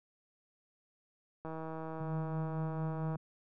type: click train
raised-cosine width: 1 ms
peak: -29 dBFS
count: 274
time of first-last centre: 1.45-3.156 s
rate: 160 Hz
type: tone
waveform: sine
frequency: 155.56 Hz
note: D#3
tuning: in tune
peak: -35 dBFS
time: 2-3.17 s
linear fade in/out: 10 ms
effects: none